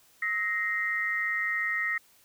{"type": "tone cluster", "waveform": "sine", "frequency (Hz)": [1290, 1874, 2077], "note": ["E6", "A#6", "C7"], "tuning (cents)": [-38, 9, -13], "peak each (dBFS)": [-37, -28, -32], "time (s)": [0.22, 1.98], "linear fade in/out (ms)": 5, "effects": ["white hiss -61 dBFS RMS until 2.24 s"]}